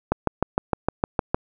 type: click train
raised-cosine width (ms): 1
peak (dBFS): -5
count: 9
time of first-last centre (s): 0.12-1.345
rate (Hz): 6.53
effects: none

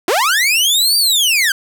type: linear two-way sweep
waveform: sawtooth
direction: up then down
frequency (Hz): 308.5 to 4717 to 1507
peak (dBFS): -8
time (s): 0.08-1.52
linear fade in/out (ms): 2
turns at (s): 0.97
effects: none

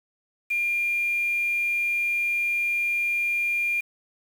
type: tone with quantisation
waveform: sine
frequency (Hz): 2400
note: D7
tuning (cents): +37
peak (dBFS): -22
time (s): 0.5-3.81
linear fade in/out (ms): 10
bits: 7
effects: none

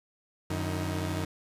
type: tone cluster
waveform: sawtooth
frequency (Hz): 91.6 / 151.3 / 316.5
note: F#2 / D#3 / D#4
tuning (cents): -17 / -48 / +30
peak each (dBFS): -28 / -32 / -32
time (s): 0.5-1.25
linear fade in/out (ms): 5
effects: resampled to 32000 Hz + 10-bit

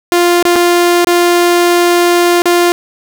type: tone with dropouts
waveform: sawtooth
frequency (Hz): 349.2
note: F4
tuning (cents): 0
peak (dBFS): -3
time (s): 0.12-2.72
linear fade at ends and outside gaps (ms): 0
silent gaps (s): 0.426-0.452 / 0.557-0.562 / 1.046-1.071 / 2.42-2.456
effects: none

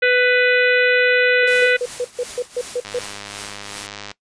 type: harmonic tone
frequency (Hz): 496.6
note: B4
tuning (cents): +9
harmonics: 1 / 3 / 4 / 5 / 6 / 7 / 8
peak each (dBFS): -16 / -17 / -20 / -21 / -31 / -32 / -33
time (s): 0.02-1.77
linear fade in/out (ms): 10
type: tone bursts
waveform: sine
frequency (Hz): 491.5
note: B4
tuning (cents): -8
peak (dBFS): -18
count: 9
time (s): 1.43-2.991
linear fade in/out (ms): 5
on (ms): 49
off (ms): 140
type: noise with tremolo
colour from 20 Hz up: white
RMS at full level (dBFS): -31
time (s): 1.47-3.87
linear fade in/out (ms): 5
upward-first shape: triangle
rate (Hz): 2.7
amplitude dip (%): 85
type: click train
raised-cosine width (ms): 0.2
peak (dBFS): -14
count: 130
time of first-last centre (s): 2.85-4.115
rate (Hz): 102
effects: noise-tail reverb RT60 0.1 s tail -19 dB re dry + resampled to 22050 Hz

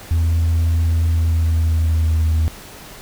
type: tone with pitch glide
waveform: sine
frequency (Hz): 82.7 to 79.84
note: E2 to D#2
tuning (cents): +6 to +45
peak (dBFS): -11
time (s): 0.11-2.48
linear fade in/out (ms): 0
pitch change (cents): -61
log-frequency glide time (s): 1.07-2.25
effects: tanh soft clip ceiling -12 dBFS + pink hiss -38 dBFS RMS until 3.01 s

